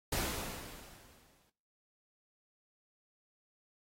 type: noise with exponential decay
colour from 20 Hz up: pink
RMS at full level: -33 dBFS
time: 0.12-1.5 s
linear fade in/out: 5 ms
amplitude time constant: 300 ms
effects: noise-tail reverb RT60 0.7 s tail -24 dB re dry + AAC 48 kbps